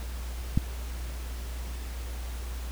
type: click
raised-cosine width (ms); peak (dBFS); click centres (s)
5; -10; 0.575
effects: added 60 Hz sine -33 dBFS peak until 2.71 s + pink hiss -45 dBFS RMS until 2.71 s